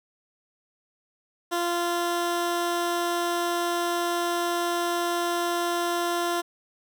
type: tone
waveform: 15% pulse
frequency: 346 Hz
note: F4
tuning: 16 cents flat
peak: -18 dBFS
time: 1.51-6.42 s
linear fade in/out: 20 ms
effects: none